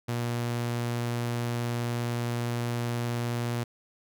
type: tone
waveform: sawtooth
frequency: 119.3 Hz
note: A#2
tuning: 41 cents sharp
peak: -24 dBFS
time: 0.08-3.64 s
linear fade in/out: 10 ms
effects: none